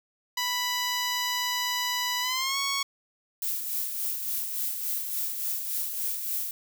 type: tone with pitch glide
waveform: 10% pulse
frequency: 987.8 to 1108.8 Hz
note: B5 to C#6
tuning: 0 to 0 cents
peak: -18 dBFS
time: 0.37-2.83 s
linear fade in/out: 5 ms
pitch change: +200 cents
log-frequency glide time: 2.21-2.58 s
type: noise with tremolo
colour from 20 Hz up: violet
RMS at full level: -29 dBFS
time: 3.42-6.51 s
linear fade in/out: 2 ms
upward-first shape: sine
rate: 3.5 Hz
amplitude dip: 45%
effects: none